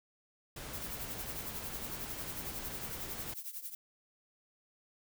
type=noise; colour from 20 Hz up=pink; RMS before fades=-45 dBFS; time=0.56-3.34 s; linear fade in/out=5 ms
type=noise with tremolo; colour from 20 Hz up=violet; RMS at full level=-40 dBFS; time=0.73-3.75 s; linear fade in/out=5 ms; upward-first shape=triangle; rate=11 Hz; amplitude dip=85%
effects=none